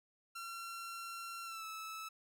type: tone with pitch glide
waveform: sawtooth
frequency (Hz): 1364 to 1306.9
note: F6 to E6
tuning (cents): -41 to -15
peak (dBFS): -40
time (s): 0.35-2.09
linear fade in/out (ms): 10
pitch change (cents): -74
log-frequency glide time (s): 1.44-1.65
effects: none